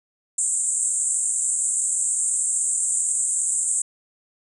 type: band-pass noise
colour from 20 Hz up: pink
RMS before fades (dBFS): -23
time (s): 0.38-3.82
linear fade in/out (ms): 5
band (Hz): 7300 to 9000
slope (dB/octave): 96
effects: none